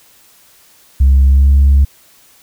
sine tone with pitch glide, 67.4 to 69.25 Hz, C#2 to C#2, -48 to -1 cents, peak -3 dBFS, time 1-1.85 s, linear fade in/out 10 ms, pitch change +47 cents, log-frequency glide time 1.26-1.5 s, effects tanh soft clip ceiling -3 dBFS + white hiss -47 dBFS RMS until 2.42 s

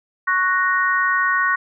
sine chord, F# major, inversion second, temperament equal, 1108.7 / 1480 / 1864.7 Hz, C#6 / F#6 / A#6, 0 / 0 / 0 cents, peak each -20 dBFS, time 0.27-1.56 s, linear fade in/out 10 ms, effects none

